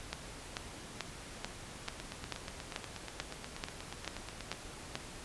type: two click trains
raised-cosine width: 0.2 ms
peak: -18 / -24 dBFS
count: 12 / 23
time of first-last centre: 0.13-4.955 / 1.88-4.527 s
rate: 2.28 / 8.31 Hz
effects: pink hiss -48 dBFS RMS until 5.24 s + resampled to 24000 Hz